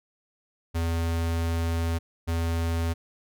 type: tone pair in turn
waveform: square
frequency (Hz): 83.2 / 83.2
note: E2 / E2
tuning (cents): +17 / +17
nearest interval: unison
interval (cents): 0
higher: neither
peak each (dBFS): -25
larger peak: neither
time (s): 0.74-1.99 / 2.27-2.94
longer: first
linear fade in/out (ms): 20
effects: none